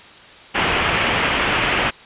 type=low-pass noise; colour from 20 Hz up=white; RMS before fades=-19 dBFS; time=0.54-1.91 s; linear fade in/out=20 ms; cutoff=3100 Hz; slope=48 dB/octave; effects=white hiss -42 dBFS RMS until 2.05 s + resampled to 8000 Hz